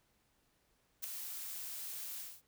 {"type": "noise with ADSR envelope", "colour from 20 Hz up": "blue", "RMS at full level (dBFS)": -37, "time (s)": [1.02, 2.42], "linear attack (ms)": 22, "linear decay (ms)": 3, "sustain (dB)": -7, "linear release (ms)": 240, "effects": ["pink hiss -75 dBFS RMS until 2.47 s"]}